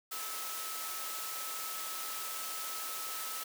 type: tone in noise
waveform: sine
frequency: 1298 Hz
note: E6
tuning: 27 cents flat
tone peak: -45 dBFS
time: 0.11-3.44 s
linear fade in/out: 10 ms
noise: white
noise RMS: -40 dBFS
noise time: 0.11-3.44 s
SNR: -8 dB
effects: high-pass 400 Hz 12 dB/octave